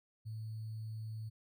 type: tone with sample-and-hold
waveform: sine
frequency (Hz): 110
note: A2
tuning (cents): 0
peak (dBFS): -40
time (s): 0.25-1.3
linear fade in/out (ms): 20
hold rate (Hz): 4410
effects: none